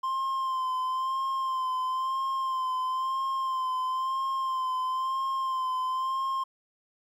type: tone with vibrato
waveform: triangle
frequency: 1046.5 Hz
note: C6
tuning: in tune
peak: -25 dBFS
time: 0.03-6.44 s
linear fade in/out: 10 ms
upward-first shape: sine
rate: 1 Hz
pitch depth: 35 cents each way
effects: 11-bit